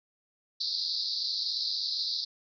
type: band-pass noise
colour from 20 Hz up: white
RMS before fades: -32 dBFS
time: 0.6-2.25 s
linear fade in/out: 10 ms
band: 3900 to 5000 Hz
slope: 96 dB/octave
effects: none